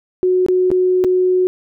sine tone with dropouts, 367.1 Hz, F#4, 14 cents flat, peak -11 dBFS, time 0.23-1.47 s, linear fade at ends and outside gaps 0 ms, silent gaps 0.463-0.485 / 0.704-0.715 / 1.04-1.046 s, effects none

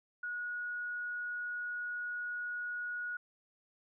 sine tone, 1454 Hz, F#6, 31 cents flat, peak -36 dBFS, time 0.23-3.17 s, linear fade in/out 5 ms, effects none

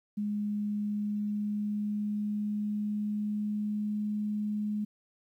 sine tone with pitch glide, 207.7 to 209.9 Hz, G#3 to G#3, 0 to +19 cents, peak -29 dBFS, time 0.17-4.85 s, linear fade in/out 10 ms, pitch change +19 cents, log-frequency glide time 0.77-3.96 s, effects 11-bit

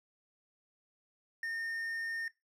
triangle tone, 1826 Hz, A#6, 36 cents flat, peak -33 dBFS, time 1.43-2.28 s, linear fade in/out 2 ms, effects noise-tail reverb RT60 0.2 s tail -19 dB re dry

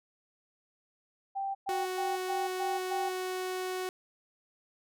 sine tone bursts, 784 Hz, G5, in tune, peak -31 dBFS, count 6, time 1.35-3.1 s, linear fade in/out 20 ms, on 200 ms, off 110 ms
sawtooth tone, 370 Hz, F#4, in tune, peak -29 dBFS, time 1.69-3.89 s, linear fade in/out 0 ms
effects none

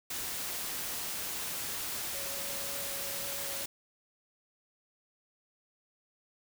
sine tone in noise, 557 Hz, C#5, 8 cents sharp, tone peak -46 dBFS, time 2.14-3.64 s, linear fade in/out 5 ms, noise white, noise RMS -37 dBFS, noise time 0.1-3.66 s, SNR -12 dB, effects none

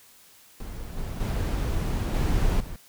brown noise with level steps, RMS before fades -36 / -32 / -26 / -23 / -36 dBFS, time 0.6-2.76 s, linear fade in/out 2 ms, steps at 0.97 / 1.2 / 2.14 / 2.6 s, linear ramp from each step 5 ms, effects white hiss -54 dBFS RMS until 2.88 s

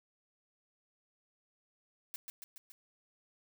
blue noise with echo, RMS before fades -42 dBFS, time 2.14-2.16 s, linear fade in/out 0 ms, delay 140 ms, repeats 4, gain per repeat -3 dB, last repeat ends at 2.72 s, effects none

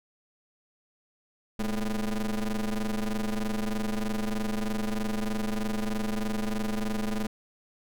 45% pulse ring-modulated tone, 111.6 Hz, A2, 25 cents sharp, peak -24 dBFS, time 1.59-7.27 s, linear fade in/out 5 ms, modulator 100 Hz, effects none

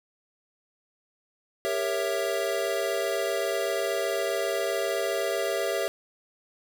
square chord, G diminished seventh, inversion none, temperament equal with one note detuned, 398.4 / 466.2 / 554.4 / 659.3 Hz, G4 / Bb4 / Db5 / Fb5, +28 / 0 / 0 / 0 cents, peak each -32 / -34 / -32 / -31 dBFS, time 1.65-5.88 s, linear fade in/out 0 ms, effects none

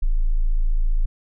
sine tone, 27.5 Hz, A0, in tune, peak -15 dBFS, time 0.02-1.06 s, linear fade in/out 10 ms, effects none

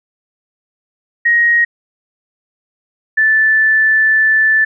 sine tone pair in turn, 1881 / 1755.7 Hz, A#6 / A6, +15 / -4 cents, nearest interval minor second, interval 119 cents, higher first, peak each -8 dBFS, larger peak neither, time 1.25-1.65 / 3.17-4.65 s, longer second, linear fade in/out 10 ms, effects none

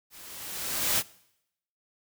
white noise with level ramp, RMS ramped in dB -49 to -23 dBFS, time 0.1-1.03 s, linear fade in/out 50 ms, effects noise-tail reverb RT60 0.8 s tail -22 dB re dry

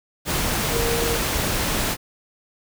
sine tone in noise, 466.2 Hz, A#4, in tune, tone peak -24 dBFS, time 0.7-1.19 s, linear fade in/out 50 ms, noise pink, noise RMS -23 dBFS, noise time 0.25-1.97 s, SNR -4 dB, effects none

